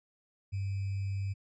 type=tone with sample-and-hold; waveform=sine; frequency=98 Hz; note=G2; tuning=in tune; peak=-31 dBFS; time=0.52-1.34 s; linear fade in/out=20 ms; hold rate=2450 Hz; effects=resampled to 16000 Hz